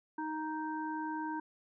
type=harmonic tone; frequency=311.6 Hz; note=D#4; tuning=3 cents sharp; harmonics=1 / 3 / 5; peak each=-38 / -38 / -45 dBFS; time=0.18-1.4 s; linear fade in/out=5 ms; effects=none